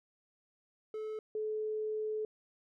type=tone pair in turn; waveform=triangle / sine; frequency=432.9 / 430.9 Hz; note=A4 / A4; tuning=-28 / -36 cents; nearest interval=unison; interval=8 cents; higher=first; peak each=-35 / -33 dBFS; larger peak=second; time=0.94-1.19 / 1.35-2.25 s; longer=second; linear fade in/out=2 ms; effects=none